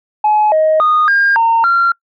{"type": "tone with pitch steps", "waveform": "sine", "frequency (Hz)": [849, 627, 1233, 1610, 915, 1377], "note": ["G#5", "D#5", "D#6", "G6", "A#5", "F6"], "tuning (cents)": [38, 13, -16, 46, -32, -25], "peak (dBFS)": -7, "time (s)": [0.24, 1.92], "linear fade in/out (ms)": 5, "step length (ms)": 280, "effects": ["noise-tail reverb RT60 0.1 s tail -26 dB re dry", "tanh soft clip ceiling -5 dBFS"]}